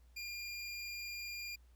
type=tone; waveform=25% pulse; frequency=2405 Hz; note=D7; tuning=41 cents sharp; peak=-38 dBFS; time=0.16-1.56 s; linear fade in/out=10 ms; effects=added 60 Hz sine -60 dBFS peak until 1.75 s + pink hiss -75 dBFS RMS until 1.75 s